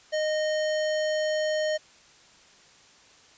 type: tone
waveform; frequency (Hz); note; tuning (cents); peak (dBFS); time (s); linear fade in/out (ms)
square; 617; D#5; -15; -25; 0.12-1.78; 20
effects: white hiss -55 dBFS RMS until 3.37 s + resampled to 16000 Hz